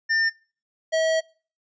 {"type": "tone pair in turn", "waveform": "square", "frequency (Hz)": [1801, 643.2], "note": ["A6", "E5"], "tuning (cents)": [40, -43], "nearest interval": "octave + tritone", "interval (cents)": 1783, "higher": "first", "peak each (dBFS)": -20, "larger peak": "neither", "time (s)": [[0.09, 0.3], [0.92, 1.21]], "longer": "second", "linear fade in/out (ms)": 20, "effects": ["noise-tail reverb RT60 0.4 s tail -24 dB re dry", "resampled to 16000 Hz"]}